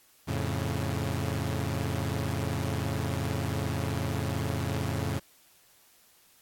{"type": "chord", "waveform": "sawtooth", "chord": "F augmented", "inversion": "none", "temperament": "equal", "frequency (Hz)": [87.31, 110, 138.59], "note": ["F2", "A2", "C#3"], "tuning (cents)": [0, 0, 0], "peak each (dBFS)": -29, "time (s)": [0.27, 5.2], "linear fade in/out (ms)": 20, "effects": ["white hiss -61 dBFS RMS until 6.41 s", "AAC 64 kbps"]}